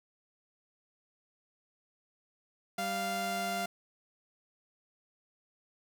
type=tone pair together; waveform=sawtooth; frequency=195.2 / 695.6 Hz; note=G3 / F5; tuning=-7 / -7 cents; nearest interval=octave + minor seventh; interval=2200 cents; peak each=-35 / -29 dBFS; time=2.78-3.66 s; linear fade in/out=5 ms; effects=none